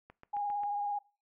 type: click train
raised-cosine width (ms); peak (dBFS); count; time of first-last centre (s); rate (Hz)
0.5; -36; 5; 0.1-0.635; 7.48
type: tone with vibrato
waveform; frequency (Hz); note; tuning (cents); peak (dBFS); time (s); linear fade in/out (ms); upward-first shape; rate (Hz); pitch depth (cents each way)
sine; 819; G#5; -24; -31; 0.33-0.99; 10; sine; 18; 22
effects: noise-tail reverb RT60 0.3 s tail -21 dB re dry